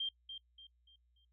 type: tone with echo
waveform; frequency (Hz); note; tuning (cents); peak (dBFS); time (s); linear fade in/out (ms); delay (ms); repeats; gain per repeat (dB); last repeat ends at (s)
sine; 3176; G7; +22; -34; 0-0.09; 5; 290; 4; -9; 1.25
effects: noise-tail reverb RT60 0.1 s tail -23 dB re dry + added 60 Hz sine -70 dBFS peak until 1.32 s